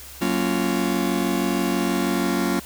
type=chord; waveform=45% pulse; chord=Gb major seventh; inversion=none; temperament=just; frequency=185 / 231.2 / 277.5 / 346.9 Hz; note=Gb3 / Bb3 / Db4 / F4; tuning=0 / -14 / +2 / -12 cents; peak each=-26 dBFS; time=0.21-2.6 s; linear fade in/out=10 ms; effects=added 68 Hz sine -45 dBFS peak until 2.65 s + white hiss -41 dBFS RMS until 2.65 s